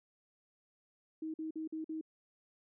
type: tone bursts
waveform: sine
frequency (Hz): 316.5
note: D#4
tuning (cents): +30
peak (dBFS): -37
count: 5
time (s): 1.22-2.012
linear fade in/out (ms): 5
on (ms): 120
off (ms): 48
effects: none